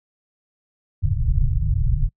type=low-pass noise; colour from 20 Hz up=pink; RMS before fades=-19 dBFS; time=1.02-2.09 s; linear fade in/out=20 ms; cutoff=150 Hz; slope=96 dB/octave; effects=noise-tail reverb RT60 0.1 s tail -25 dB re dry